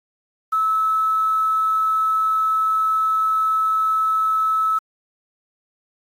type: tone with quantisation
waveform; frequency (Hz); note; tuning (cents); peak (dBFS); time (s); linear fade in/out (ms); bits
sine; 1301; E6; -23; -16; 0.52-4.79; 10; 7
effects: AAC 48 kbps